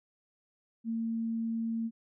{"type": "tone", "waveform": "sine", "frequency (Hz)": 227.3, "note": "A#3", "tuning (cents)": -43, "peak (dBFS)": -30, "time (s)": [0.84, 1.91], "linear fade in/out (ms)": 50, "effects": []}